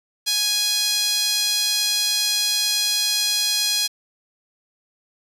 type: tone with high-pass filter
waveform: sawtooth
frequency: 830.6 Hz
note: G#5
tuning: in tune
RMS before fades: -21 dBFS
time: 0.26-3.88 s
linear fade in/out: 20 ms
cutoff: 4100 Hz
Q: 2.3
effects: resampled to 32000 Hz + 7-bit